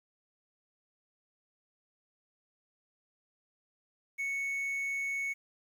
triangle tone with quantisation, 2214 Hz, C#7, 3 cents flat, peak -30 dBFS, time 4.18-5.34 s, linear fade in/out 20 ms, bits 10, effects none

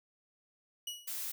sawtooth tone with exponential decay, 2918 Hz, F#7, 25 cents flat, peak -32 dBFS, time 0.87-1.19 s, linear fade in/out 5 ms, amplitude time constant 69 ms
blue noise, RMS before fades -39 dBFS, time 1.07-1.32 s, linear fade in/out 10 ms
effects none

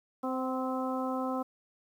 harmonic tone with a mistuned harmonic, 260 Hz, C4, 11 cents flat, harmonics 1 / 2 / 3 / 4 / 5, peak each -33 / -36 / -38 / -39 / -40 dBFS, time 0.23-1.43 s, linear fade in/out 10 ms, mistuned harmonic 3, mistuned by -25 cents, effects 10-bit

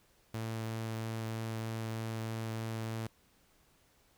sawtooth tone, 112.1 Hz, A2, 33 cents sharp, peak -32 dBFS, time 0.34-3.07 s, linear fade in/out 5 ms, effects pink hiss -68 dBFS RMS until 4.17 s

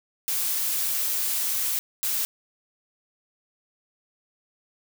blue noise bursts at uneven times, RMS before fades -26 dBFS, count 2, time 0.28-1.79 / 2.03-2.25 s, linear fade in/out 0 ms, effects none

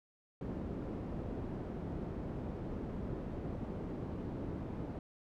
white low-pass noise, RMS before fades -41 dBFS, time 0.41-4.99 s, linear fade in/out 2 ms, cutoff 300 Hz, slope 12 dB/octave, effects none

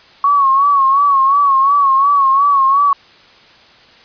sine tone with vibrato, 1108.7 Hz, C#6, in tune, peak -8 dBFS, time 0.24-2.93 s, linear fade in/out 2 ms, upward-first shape sine, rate 2.8 Hz, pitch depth 68 cents each way, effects white hiss -44 dBFS RMS until 4.04 s + resampled to 11025 Hz

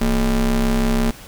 square ring-modulated tone, 98 Hz, G2, in tune, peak -13 dBFS, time 0.01-1.11 s, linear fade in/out 5 ms, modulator 131 Hz, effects pink hiss -40 dBFS RMS until 1.27 s

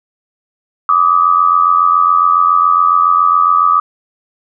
sine tone pair together, 1167.8 / 1255 Hz, D6 / D#6, -10 / +15 cents, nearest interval minor second, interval 125 cents, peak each -10 dBFS, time 0.89-3.8 s, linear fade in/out 2 ms, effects none

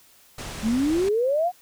pink low-pass noise, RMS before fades -35 dBFS, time 0.38-1.09 s, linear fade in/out 5 ms, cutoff 10000 Hz, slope 24 dB/octave
sine exponential sweep, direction up, 207.7 to 747 Hz, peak -19 dBFS, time 0.62-1.52 s, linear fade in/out 50 ms
effects white hiss -55 dBFS RMS until 1.61 s

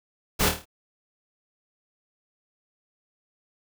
pink noise with echo, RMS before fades -22 dBFS, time 0.39-0.5 s, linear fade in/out 20 ms, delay 26 ms, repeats 6, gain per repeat -5 dB, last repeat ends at 0.656 s, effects none

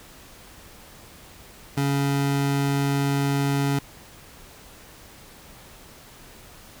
25% pulse tone, 140 Hz, C#3, 18 cents sharp, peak -17 dBFS, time 1.77-3.79 s, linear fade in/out 5 ms, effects pink hiss -47 dBFS RMS until 6.8 s

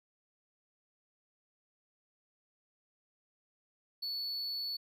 triangle tone, 4435 Hz, C#8, in tune, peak -34 dBFS, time 4.02-4.77 s, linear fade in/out 10 ms, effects none

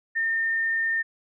sine tone, 1815 Hz, A#6, 47 cents flat, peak -22 dBFS, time 0.15-1.03 s, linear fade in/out 20 ms, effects none

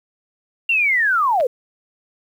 sine linear sweep, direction down, 2794 to 460.4 Hz, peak -14 dBFS, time 0.69-1.47 s, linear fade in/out 5 ms
clicks, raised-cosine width 0.3 ms, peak -19 dBFS, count 2, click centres 1.401 / 1.408 s
effects 8-bit

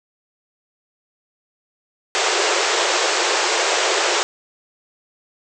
pink band-pass noise, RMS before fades -19 dBFS, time 2.15-4.23 s, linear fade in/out 0 ms, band 350 to 7900 Hz, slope 96 dB/octave, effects none

